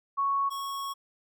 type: tone pair in turn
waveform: sine / square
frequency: 1108.7 / 1104.2 Hz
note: C#6 / C#6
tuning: 0 / -7 cents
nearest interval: unison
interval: 7 cents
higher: first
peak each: -24 / -33 dBFS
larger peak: first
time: 0.17-0.5 / 0.5-0.94 s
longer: second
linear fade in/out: 20 ms
effects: none